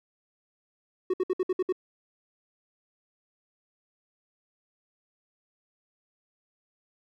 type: tone bursts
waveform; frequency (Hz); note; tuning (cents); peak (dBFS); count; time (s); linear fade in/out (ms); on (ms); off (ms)
triangle; 370; F#4; 0; -21; 7; 1.1-1.725; 5; 37; 61
effects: none